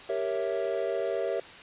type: chord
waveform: triangle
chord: G diminished seventh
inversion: none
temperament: equal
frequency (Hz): 392 / 466.2 / 554.4 / 659.3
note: G4 / Bb4 / Db5 / Fb5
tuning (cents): 0 / 0 / 0 / 0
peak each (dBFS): -31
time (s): 0.09-1.4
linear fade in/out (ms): 5
effects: white hiss -46 dBFS RMS until 1.62 s + resampled to 8000 Hz